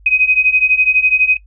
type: beating tone pair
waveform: sine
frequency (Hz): 2508 / 2520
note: D#7 / D#7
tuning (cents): +13 / +21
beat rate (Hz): 12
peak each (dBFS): -14 / -11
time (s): 0.06-1.37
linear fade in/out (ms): 5
effects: noise-tail reverb RT60 0.1 s tail -21 dB re dry + added 50 Hz sine -41 dBFS peak until 1.46 s